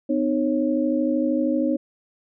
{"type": "tone cluster", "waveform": "sine", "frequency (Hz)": [253.3, 306.2, 547], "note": ["B3", "D#4", "C#5"], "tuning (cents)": [44, -28, -23], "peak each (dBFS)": [-23, -22, -26], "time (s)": [0.09, 1.77], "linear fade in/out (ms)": 10, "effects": []}